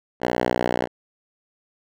5% pulse tone with band-pass filter, 61 Hz, B1, 21 cents flat, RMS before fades -23 dBFS, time 0.2-0.88 s, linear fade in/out 50 ms, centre 690 Hz, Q 0.5, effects none

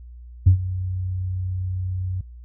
sine tone with ADSR envelope, 92.5 Hz, F#2, in tune, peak -6 dBFS, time 0.46-2.21 s, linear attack 11 ms, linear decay 99 ms, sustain -17 dB, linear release 5 ms, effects tanh soft clip ceiling -5 dBFS + added 60 Hz sine -38 dBFS peak until 2.44 s

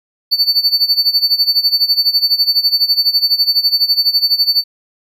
triangle tone with tremolo, 4500 Hz, C#8, 25 cents sharp, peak -6 dBFS, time 0.31-4.64 s, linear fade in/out 20 ms, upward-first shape sine, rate 12 Hz, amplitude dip 85%, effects none

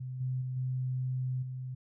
sine tone with level steps, 128.4 Hz, C3, 32 cents flat, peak -36 / -30 / -33 / -30 / -36 dBFS, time 0-1.75 s, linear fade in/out 10 ms, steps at 0.2 / 0.41 / 0.56 / 1.42 s, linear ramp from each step 10 ms, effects none

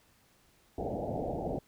white low-pass noise, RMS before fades -35 dBFS, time 0.78-1.59 s, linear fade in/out 5 ms, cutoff 800 Hz, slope 96 dB/octave, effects pink hiss -66 dBFS RMS until 1.67 s

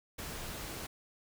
pink noise, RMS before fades -42 dBFS, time 0.18-0.87 s, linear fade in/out 10 ms, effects none

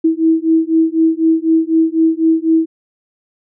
sine beating tone pair, 321.8 / 325.8 Hz, E4 / E4, -42 / -20 cents, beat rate 4 Hz, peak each -13 dBFS, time 0.04-2.66 s, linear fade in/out 10 ms, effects none

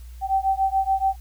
sine beating tone pair, 770 / 777 Hz, G5 / G5, -31 / -16 cents, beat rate 7 Hz, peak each -22 dBFS, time 0.21-1.16 s, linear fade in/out 50 ms, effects added 60 Hz sine -37 dBFS peak until 1.2 s + white hiss -56 dBFS RMS until 1.2 s

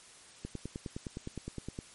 click train, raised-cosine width 3 ms, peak -25 dBFS, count 14, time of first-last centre 0.45-1.789 s, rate 9.71 Hz, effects white hiss -55 dBFS RMS until 1.94 s + MP3 48 kbps

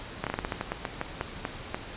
slowing click train, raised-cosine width 0.5 ms, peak -14 dBFS, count 14, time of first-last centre 0.24-1.745 s, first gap 27 ms, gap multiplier 1.22, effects pink hiss -41 dBFS RMS until 1.96 s + resampled to 8000 Hz

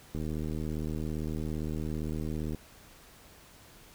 click train, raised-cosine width 3 ms, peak -23 dBFS, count 187, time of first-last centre 0.15-2.547 s, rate 77.6 Hz, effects pink hiss -55 dBFS RMS until 3.94 s

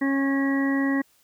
harmonic tone, 274.3 Hz, C#4, 18 cents flat, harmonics 1 / 2 / 3 / 4 / 6 / 7, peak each -21 / -34 / -38 / -36 / -38 / -30 dBFS, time 0.01-1.02 s, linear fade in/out 10 ms, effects white hiss -62 dBFS RMS until 1.23 s

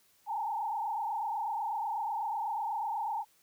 sine tone with frequency modulation, 866 Hz, A5, 28 cents flat, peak -31 dBFS, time 0.26-3.25 s, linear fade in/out 50 ms, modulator 28.1 Hz, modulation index 2.2, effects white hiss -67 dBFS RMS until 3.42 s

